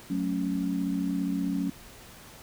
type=chord; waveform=sine; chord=F# minor; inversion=none; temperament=equal; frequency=185 / 220 / 277.2 Hz; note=F#3 / A3 / C#4; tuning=0 / 0 / 0 cents; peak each=-30 / -34 / -29 dBFS; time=0.1-1.7 s; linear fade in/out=5 ms; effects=pink hiss -49 dBFS RMS until 2.42 s